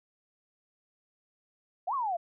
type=exponential two-way sweep; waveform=sine; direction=up then down; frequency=658 to 1153 to 658 Hz; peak=-28 dBFS; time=1.87-2.17 s; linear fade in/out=10 ms; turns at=1.94 s; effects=none